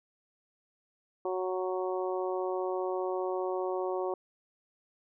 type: harmonic tone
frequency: 185 Hz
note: F#3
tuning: in tune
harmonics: 2 / 3 / 4 / 5 / 6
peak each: -32 / -36 / -38 / -41 / -42 dBFS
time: 1.25-4.14 s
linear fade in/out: 2 ms
effects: none